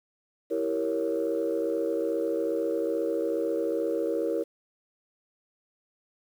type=chord; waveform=sine; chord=E diminished seventh; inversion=none; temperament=equal; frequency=329.6 / 392 / 466.2 / 554.4 Hz; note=E4 / G4 / Bb4 / Db5; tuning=0 / 0 / 0 / 0 cents; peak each=-30 / -33 / -28 / -31 dBFS; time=0.5-4.44 s; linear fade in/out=20 ms; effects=tanh soft clip ceiling -18 dBFS + 9-bit